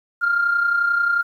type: tone pair together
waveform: sine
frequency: 1372 / 1403.3 Hz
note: F6 / F6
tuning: -31 / +8 cents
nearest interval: unison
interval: 39 cents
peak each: -24 / -16 dBFS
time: 0.21-1.23 s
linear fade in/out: 20 ms
effects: tanh soft clip ceiling -10 dBFS + 9-bit